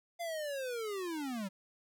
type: linear sweep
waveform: square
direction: down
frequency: 696 to 183.6 Hz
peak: -37 dBFS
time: 0.19-1.49 s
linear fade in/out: 20 ms
effects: none